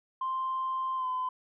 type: tone with pitch glide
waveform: sine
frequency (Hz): 1046.5 to 1019.1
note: C6 to C6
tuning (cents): 0 to -46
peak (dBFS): -28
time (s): 0.21-1.29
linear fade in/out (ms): 5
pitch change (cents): -46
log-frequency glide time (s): 0.96-1.07
effects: tanh soft clip ceiling -25 dBFS